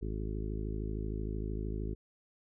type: harmonic tone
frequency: 53.1 Hz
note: G#1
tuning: 39 cents sharp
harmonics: 1 / 2 / 3 / 4 / 5 / 6 / 7 / 8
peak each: -36 / -41 / -45 / -45 / -47 / -47 / -45 / -48 dBFS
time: 0.01-1.95 s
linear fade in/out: 20 ms
effects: none